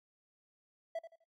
triangle tone with echo, 660 Hz, E5, 2 cents sharp, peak -33 dBFS, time 0.95-0.99 s, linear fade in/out 5 ms, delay 84 ms, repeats 3, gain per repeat -11 dB, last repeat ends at 1.242 s, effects noise-tail reverb RT60 0.1 s tail -25 dB re dry

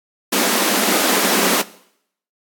pink high-pass noise, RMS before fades -17 dBFS, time 0.32-1.62 s, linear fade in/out 10 ms, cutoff 190 Hz, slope 96 dB/octave, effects noise-tail reverb RT60 0.7 s tail -19 dB re dry + AAC 64 kbps

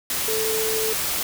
sine tone in noise, 440 Hz, A4, in tune, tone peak -24 dBFS, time 0.28-0.93 s, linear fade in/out 2 ms, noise white, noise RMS -25 dBFS, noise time 0.1-1.23 s, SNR -2 dB, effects none

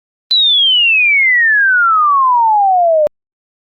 sine exponential sweep, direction down, 4055 to 587.3 Hz, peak -7 dBFS, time 0.31-3.07 s, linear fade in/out 0 ms, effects Opus 32 kbps

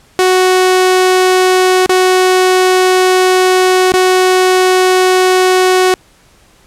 sawtooth tone with dropouts, 370.1 Hz, F#4, in tune, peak -3 dBFS, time 0.19-5.94 s, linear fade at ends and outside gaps 0 ms, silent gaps 1.861-1.894 / 3.92-3.939 s, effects pink hiss -47 dBFS RMS until 6.66 s + low-pass 11000 Hz 12 dB/octave

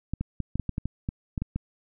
clicks, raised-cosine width 5 ms, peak -16 dBFS, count 12, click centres 0.136 / 0.21 / 0.403 / 0.556 / 0.597 / 0.693 / 0.781 / 0.856 / 1.089 / 1.378 / 1.42 / 1.56 s, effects none

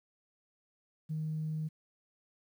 sine tone, 156 Hz, D#3, 5 cents sharp, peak -32 dBFS, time 1.09-1.69 s, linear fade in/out 20 ms, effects tanh soft clip ceiling -28 dBFS + 11-bit

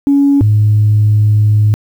sine tone pair in turn, 280.9 / 105.83 Hz, C#4 / G#2, +23 / +33 cents, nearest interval octave + perfect fourth, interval 1690 cents, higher first, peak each -5 dBFS, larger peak neither, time 0.07-0.41 / 0.41-1.74 s, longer second, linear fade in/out 0 ms, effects tanh soft clip ceiling -2 dBFS + 7-bit

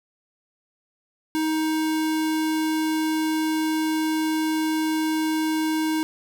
square tone, 314.5 Hz, D#4, 19 cents sharp, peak -22 dBFS, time 1.35-6.03 s, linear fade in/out 0 ms, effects none

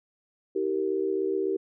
sine tone cluster, 319.7 / 387.1 / 463.2 Hz, D#4 / G4 / A#4, +47 / -22 / -11 cents, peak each -32 / -26 / -32 dBFS, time 0.55-1.57 s, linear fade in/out 10 ms, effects none

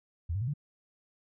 sine tone with pitch steps, 83.2 / 100.09 / 120.41 / 144.86 Hz, E2 / G2 / B2 / D3, +17 / +37 / -43 / -23 cents, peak -29 dBFS, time 0.29-0.538 s, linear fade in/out 10 ms, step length 62 ms, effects none

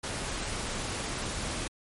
pink noise, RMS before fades -34 dBFS, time 0.03-1.68 s, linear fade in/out 10 ms, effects MP3 48 kbps

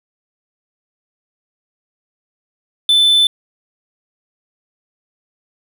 triangle tone, 3520 Hz, A7, in tune, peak -7 dBFS, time 2.89-3.27 s, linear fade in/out 2 ms, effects none

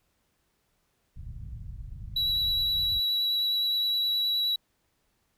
pink low-pass noise, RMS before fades -39 dBFS, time 1.16-3 s, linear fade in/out 10 ms, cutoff 130 Hz, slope 24 dB/octave
triangle tone with vibrato, 3915 Hz, B7, 16 cents flat, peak -23 dBFS, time 2.16-4.56 s, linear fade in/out 5 ms, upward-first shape triangle, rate 9.6 Hz, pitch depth 13 cents each way
effects pink hiss -73 dBFS RMS until 5.37 s

